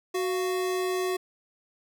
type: tone pair together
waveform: square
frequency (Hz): 370 / 698.5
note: F#4 / F5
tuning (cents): 0 / 0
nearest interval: major seventh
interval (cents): 1100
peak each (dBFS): -27 / -37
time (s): 0.14-1.17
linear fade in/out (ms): 10
effects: none